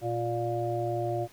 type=harmonic tone; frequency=117.4 Hz; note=A#2; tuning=13 cents sharp; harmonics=1 / 3 / 5 / 6; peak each=-33 / -32 / -34 / -33 dBFS; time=0.01-1.28 s; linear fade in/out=50 ms; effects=pink hiss -55 dBFS RMS until 1.32 s